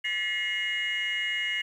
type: tone cluster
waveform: sine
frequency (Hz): 1740 / 1939 / 2136 / 2882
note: A6 / B6 / C7 / F#7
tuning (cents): -20 / -32 / +35 / -46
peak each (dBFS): -35 / -34 / -29 / -30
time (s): 0.04-1.62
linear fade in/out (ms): 10
effects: tanh soft clip ceiling -21 dBFS + 10-bit